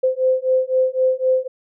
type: beating tone pair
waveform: sine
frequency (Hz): 515 / 518.9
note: C5 / C5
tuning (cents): -28 / -14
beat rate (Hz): 3.9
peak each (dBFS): -18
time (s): 0.03-1.48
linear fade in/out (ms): 10
effects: none